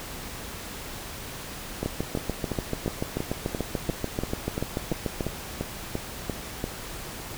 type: two click trains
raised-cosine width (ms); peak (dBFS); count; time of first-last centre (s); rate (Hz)
2; -13 / -14; 24 / 15; 1.86-5.208 / 1.83-6.641; 6.87 / 2.91
effects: pink hiss -38 dBFS RMS until 7.37 s